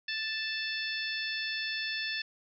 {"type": "harmonic tone", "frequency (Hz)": 880, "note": "A5", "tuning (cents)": 0, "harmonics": [2, 3, 4, 5, 6], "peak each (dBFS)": [-36, -38, -39, -40, -41], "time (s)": [0.08, 2.22], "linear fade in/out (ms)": 5, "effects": []}